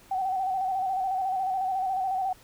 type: tone with vibrato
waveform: sine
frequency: 759 Hz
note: F#5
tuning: 44 cents sharp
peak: -25 dBFS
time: 0.11-2.33 s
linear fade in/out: 5 ms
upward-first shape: square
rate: 14 Hz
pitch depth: 41 cents each way
effects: pink hiss -55 dBFS RMS until 2.43 s